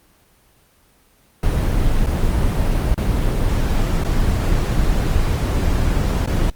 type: noise with dropouts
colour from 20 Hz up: brown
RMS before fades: -17 dBFS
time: 1.43-6.5 s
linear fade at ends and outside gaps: 2 ms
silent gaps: 2.062-2.069 / 2.943-2.977 / 4.038-4.047 / 6.261-6.274 s
effects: pink hiss -55 dBFS RMS until 6.55 s + Opus 24 kbps